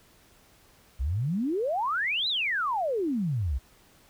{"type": "exponential two-way sweep", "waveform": "sine", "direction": "up then down", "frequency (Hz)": [58.27, 4100, 58.27], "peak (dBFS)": -25, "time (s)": [0.99, 3.59], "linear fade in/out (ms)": 20, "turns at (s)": 2.28, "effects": ["pink hiss -59 dBFS RMS until 4.09 s"]}